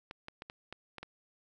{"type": "clicks", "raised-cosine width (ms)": 0.3, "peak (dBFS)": -27, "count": 7, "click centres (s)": [0.111, 0.284, 0.421, 0.499, 0.726, 0.983, 1.03], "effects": []}